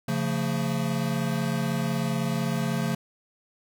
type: chord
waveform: square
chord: Db augmented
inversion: none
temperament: equal with one note detuned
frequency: 138.59 / 174.61 / 224.6 Hz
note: Db3 / F3 / A3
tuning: 0 / 0 / +36 cents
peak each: -30 dBFS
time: 0.08-2.95 s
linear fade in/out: 5 ms
effects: none